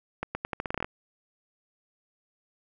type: accelerating click train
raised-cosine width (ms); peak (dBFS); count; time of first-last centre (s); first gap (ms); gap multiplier
0.5; -15; 12; 0.23-0.845; 120; 0.83
effects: none